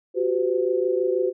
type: tone cluster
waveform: sine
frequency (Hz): 361.9 / 388.1 / 507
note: F#4 / G4 / B4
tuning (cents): -38 / -17 / +45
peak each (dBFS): -24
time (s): 0.14-1.33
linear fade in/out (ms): 50
effects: none